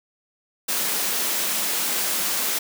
white high-pass noise, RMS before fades -24 dBFS, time 0.68-2.59 s, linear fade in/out 10 ms, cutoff 160 Hz, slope 96 dB/octave, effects none

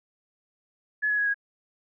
sine tone with pitch steps, 1704 / 1684.4 / 1665.1 / 1646 Hz, G#6 / G#6 / G#6 / G#6, +44 / +24 / +4 / -16 cents, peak -22 dBFS, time 1.02-1.344 s, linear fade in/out 20 ms, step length 81 ms, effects none

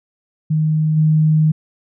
sine tone with level steps, 155.56 Hz, D#3, in tune, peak -13 / -10 dBFS, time 0.5-1.52 s, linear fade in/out 10 ms, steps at 0.96 s, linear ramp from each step 20 ms, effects none

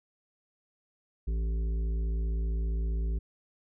harmonic tone, 55.2 Hz, A1, 6 cents sharp, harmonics 1 / 3 / 5 / 7 / 8, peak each -27 / -42 / -50 / -48 / -56 dBFS, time 1.27-3.19 s, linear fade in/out 10 ms, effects none

